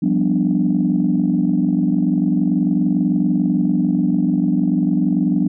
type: chord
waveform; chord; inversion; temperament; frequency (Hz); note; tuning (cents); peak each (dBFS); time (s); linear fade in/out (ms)
sine; G dominant seventh; third; equal with one note detuned; 175.63 / 196 / 246.9 / 293.7; F3 / G3 / B3 / D4; +10 / 0 / 0 / 0; -19; 0.02-5.48; 10
effects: tanh soft clip ceiling -6 dBFS